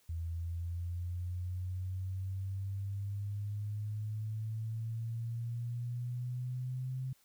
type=exponential sweep; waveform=sine; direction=up; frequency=82.41 to 130.81 Hz; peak=-35 dBFS; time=0.09-7.13 s; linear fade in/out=5 ms; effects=white hiss -69 dBFS RMS until 7.24 s